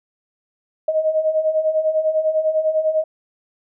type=beating tone pair; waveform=sine; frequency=620 / 630 Hz; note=D#5 / D#5; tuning=-6 / +21 cents; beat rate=10 Hz; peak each=-22 / -17 dBFS; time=0.88-3.04 s; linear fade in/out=5 ms; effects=none